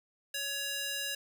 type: tone with high-pass filter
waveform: square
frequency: 560 Hz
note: C#5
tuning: 18 cents sharp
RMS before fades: -36 dBFS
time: 0.34-1.15 s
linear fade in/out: 5 ms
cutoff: 2200 Hz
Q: 0.84
effects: none